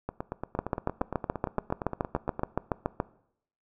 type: two click trains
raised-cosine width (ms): 1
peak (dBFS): -12 / -18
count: 18 / 21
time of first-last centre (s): 0.59-3.001 / 0.09-2.394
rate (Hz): 7.05 / 8.68
effects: noise-tail reverb RT60 0.7 s tail -20 dB re dry

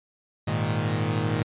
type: chord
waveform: sawtooth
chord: Ab suspended second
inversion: none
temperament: equal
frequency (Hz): 103.83 / 116.54 / 155.56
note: Ab2 / Bb2 / Eb3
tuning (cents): 0 / 0 / 0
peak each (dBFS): -24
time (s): 0.47-1.43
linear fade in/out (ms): 10
effects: resampled to 8000 Hz

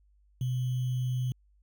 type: tone with sample-and-hold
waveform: sine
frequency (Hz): 126.3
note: B2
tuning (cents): +39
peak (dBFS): -27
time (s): 0.41-1.32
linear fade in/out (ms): 2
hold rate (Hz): 3150
effects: added 50 Hz sine -61 dBFS peak until 1.62 s

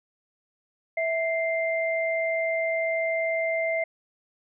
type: tone pair together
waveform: sine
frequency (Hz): 654.7 / 2093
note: E5 / C7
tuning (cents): -12 / 0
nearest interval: octave + minor sixth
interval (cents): 2012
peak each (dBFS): -25 / -28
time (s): 0.97-3.84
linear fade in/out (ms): 5
effects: none

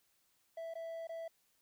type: tone with dropouts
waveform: triangle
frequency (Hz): 659.3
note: E5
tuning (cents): 0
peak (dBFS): -39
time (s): 0.57-1.28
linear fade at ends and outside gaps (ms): 5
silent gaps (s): 0.739-0.753 / 1.072-1.092
effects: white hiss -75 dBFS RMS until 1.61 s

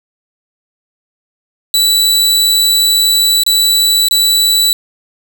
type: tone with dropouts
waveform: sawtooth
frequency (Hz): 3951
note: B7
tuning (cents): 0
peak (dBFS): -5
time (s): 1.74-4.73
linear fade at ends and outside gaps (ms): 1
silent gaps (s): 3.435-3.464 / 4.085-4.11
effects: none

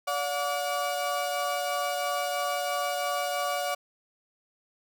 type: tone cluster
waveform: 35% pulse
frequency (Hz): 576 / 720 / 1149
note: D5 / F#5 / D6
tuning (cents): -34 / -47 / -38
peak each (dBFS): -30 / -29 / -33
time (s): 0.07-3.75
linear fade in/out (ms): 10
effects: none

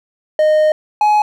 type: tone pair in turn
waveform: triangle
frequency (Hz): 616 / 842.4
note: D#5 / G#5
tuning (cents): -17 / +24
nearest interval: perfect fourth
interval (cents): 541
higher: second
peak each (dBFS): -7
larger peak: neither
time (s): 0.39-0.72 / 1.01-1.22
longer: first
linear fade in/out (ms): 2
effects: none

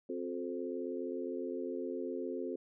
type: harmonic tone with a mistuned harmonic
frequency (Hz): 87.31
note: F2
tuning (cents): 0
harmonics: 3 / 4 / 5 / 6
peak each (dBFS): -41 / -40 / -41 / -45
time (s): 0.09-2.56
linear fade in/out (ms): 5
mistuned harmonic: 4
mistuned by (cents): +38
effects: none

